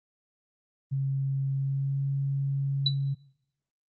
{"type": "tone with pitch glide", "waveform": "sine", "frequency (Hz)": [136.2, 138.1], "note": ["C#3", "C#3"], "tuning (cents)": [-30, -6], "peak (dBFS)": -25, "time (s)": [0.91, 3.15], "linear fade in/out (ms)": 20, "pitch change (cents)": 24, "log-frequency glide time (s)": [1.55, 2.04]}
{"type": "tone with exponential decay", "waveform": "sine", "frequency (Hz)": 3951, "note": "B7", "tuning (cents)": 0, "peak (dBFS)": -18, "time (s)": [2.86, 2.95], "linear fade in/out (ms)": 5, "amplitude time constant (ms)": 18}
{"effects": ["noise-tail reverb RT60 0.7 s tail -21 dB re dry", "Opus 24 kbps"]}